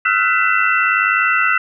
sine tone cluster, 1302 / 1403 / 1502 / 1993 / 2682 Hz, E6 / F6 / F#6 / B6 / E7, -22 / +8 / +26 / +15 / +29 cents, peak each -19 dBFS, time 0.05-1.58 s, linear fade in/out 5 ms, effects none

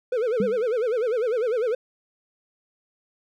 triangle tone with vibrato, 467.5 Hz, A#4, 5 cents sharp, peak -19 dBFS, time 0.12-1.75 s, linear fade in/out 5 ms, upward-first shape sine, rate 10 Hz, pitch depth 170 cents each way
sine tone with exponential decay, 200 Hz, G3, 35 cents sharp, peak -19 dBFS, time 0.4-0.65 s, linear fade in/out 2 ms, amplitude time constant 53 ms
effects none

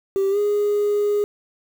sine tone with pitch glide, 390.1 to 413.1 Hz, G4 to G#4, -8 to -9 cents, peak -15 dBFS, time 0.16-1.24 s, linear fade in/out 0 ms, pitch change +99 cents, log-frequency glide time 0.3-0.38 s, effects tanh soft clip ceiling -15 dBFS + 7-bit

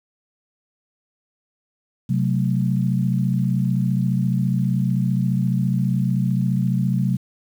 sine chord, F# diminished, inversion second, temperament equal, 130.81 / 185 / 220 Hz, C3 / F#3 / A3, 0 / 0 / 0 cents, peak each -20 / -21 / -26 dBFS, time 2.09-7.17 s, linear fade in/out 10 ms, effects 8-bit

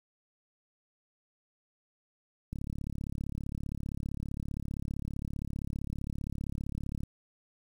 click train, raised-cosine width 5 ms, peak -24 dBFS, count 160, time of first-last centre 2.53-7.034 s, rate 35.3 Hz, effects 9-bit

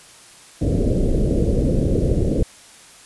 pink low-pass noise, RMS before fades -18 dBFS, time 0.61-2.43 s, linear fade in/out 5 ms, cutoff 550 Hz, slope 48 dB/octave, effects white hiss -45 dBFS RMS until 3.05 s + resampled to 24000 Hz

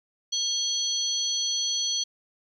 sine tone cluster, 3262 / 4370 / 6010 Hz, G#7 / C#8 / F#8, -32 / -26 / +26 cents, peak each -29 dBFS, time 0.32-2.04 s, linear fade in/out 10 ms, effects 10-bit

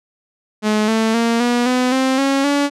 sawtooth tone with pitch steps, 213.3 / 222.4 / 231.8 / 241.6 / 251.9 / 262.6 / 273.8 / 285.4 Hz, G#3 / A3 / A#3 / B3 / B3 / C4 / C#4 / D4, +46 / +19 / -10 / -38 / +34 / +6 / -21 / -49 cents, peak -10 dBFS, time 0.62-2.7 s, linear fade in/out 50 ms, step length 260 ms, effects low-pass 8000 Hz 12 dB/octave

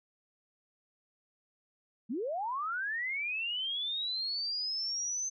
sine linear sweep, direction up, 194.4 to 6240 Hz, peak -32 dBFS, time 2.09-5.3 s, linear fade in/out 20 ms, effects none

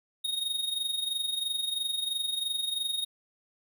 square tone with amplitude modulation, 3728 Hz, A#7, 1 cent flat, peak -27 dBFS, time 0.24-3.05 s, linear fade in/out 10 ms, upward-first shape sine, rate 23 Hz, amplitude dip 65%, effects none

